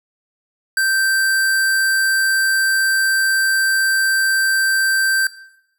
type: tone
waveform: square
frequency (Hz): 1563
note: G6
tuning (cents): -6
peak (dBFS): -15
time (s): 0.77-5.27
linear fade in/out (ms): 2
effects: noise-tail reverb RT60 0.8 s tail -17 dB re dry